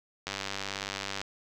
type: click train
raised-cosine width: 0.2 ms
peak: -16 dBFS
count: 94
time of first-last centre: 0.27-1.215 s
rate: 98.4 Hz
effects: none